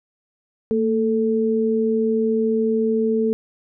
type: tone pair together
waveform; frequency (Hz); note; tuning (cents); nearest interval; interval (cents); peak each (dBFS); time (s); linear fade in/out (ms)
sine; 226.3 / 440; A3 / A4; +49 / 0; octave; 1151; -20 / -19; 0.71-3.33; 0
effects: none